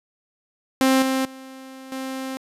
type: tone with level steps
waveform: sawtooth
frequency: 263.9 Hz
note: C4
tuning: 15 cents sharp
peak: -11 / -16 / -34 / -24 dBFS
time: 0.81-2.37 s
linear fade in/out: 0 ms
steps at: 1.02 / 1.25 / 1.92 s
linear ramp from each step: 2 ms
effects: resampled to 32000 Hz